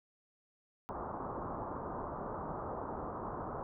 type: low-pass noise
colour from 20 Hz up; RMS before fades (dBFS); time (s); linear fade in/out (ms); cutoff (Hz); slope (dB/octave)
white; -41; 0.89-3.63; 0; 1200; 48
effects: none